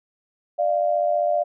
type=tone pair together; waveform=sine; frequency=597 / 692.3 Hz; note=D5 / F5; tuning=+28 / -15 cents; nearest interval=minor third; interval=257 cents; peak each=-21 dBFS; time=0.58-1.44 s; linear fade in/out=20 ms; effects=none